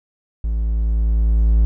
triangle tone with level ramp, 55 Hz, A1, in tune, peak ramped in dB -16 to -8 dBFS, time 0.44-1.65 s, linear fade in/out 0 ms, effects none

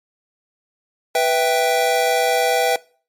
square chord, E minor, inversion second, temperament equal, 493.9 / 659.3 / 784 Hz, B4 / E5 / G5, 0 / 0 / 0 cents, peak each -20 dBFS, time 1.15-2.76 s, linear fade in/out 2 ms, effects noise-tail reverb RT60 0.4 s tail -22 dB re dry + MP3 64 kbps

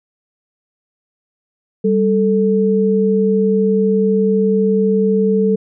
sine tone pair together, 196 / 440 Hz, G3 / A4, 0 / 0 cents, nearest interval octave + major second, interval 1400 cents, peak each -14 dBFS, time 1.84-5.56 s, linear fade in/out 10 ms, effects none

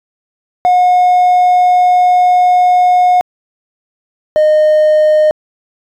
triangle tone pair in turn, 723 / 613.7 Hz, F#5 / D#5, -40 / -24 cents, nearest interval minor third, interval 284 cents, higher first, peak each -3 dBFS, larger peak neither, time 0.65-3.21 / 4.36-5.31 s, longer first, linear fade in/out 0 ms, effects tanh soft clip ceiling 0 dBFS

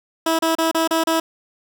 15% pulse tone bursts, 325.6 Hz, E4, 21 cents flat, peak -10 dBFS, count 6, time 0.26-1.2 s, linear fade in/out 5 ms, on 130 ms, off 32 ms, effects none

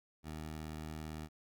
15% pulse tone, 77.78 Hz, D#2, in tune, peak -36 dBFS, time 0.23-1.29 s, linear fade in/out 50 ms, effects 13-bit

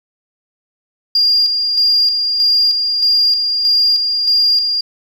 sine tone with tremolo, 4808 Hz, D8, 40 cents sharp, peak -8 dBFS, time 1.15-4.81 s, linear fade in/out 5 ms, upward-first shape square, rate 1.6 Hz, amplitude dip 45%, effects tanh soft clip ceiling -5 dBFS + 8-bit

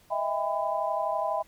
sine tone cluster, 629 / 661 / 804 / 1004 Hz, D#5 / E5 / G5 / B5, +19 / +5 / +44 / +28 cents, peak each -31 dBFS, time 0.1-1.43 s, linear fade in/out 20 ms, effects pink hiss -60 dBFS RMS until 1.47 s + MP3 96 kbps

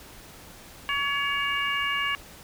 harmonic tone, 564 Hz, C#5, 30 cents sharp, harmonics 2 / 3 / 4 / 5, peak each -30 / -30 / -30 / -30 dBFS, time 0.89-2.15 s, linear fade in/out 0 ms, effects pink hiss -47 dBFS RMS until 2.43 s

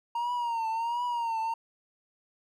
triangle tone with vibrato, 932.3 Hz, A#5, in tune, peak -26 dBFS, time 0.15-1.54 s, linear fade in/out 5 ms, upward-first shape triangle, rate 1.4 Hz, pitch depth 90 cents each way, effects none

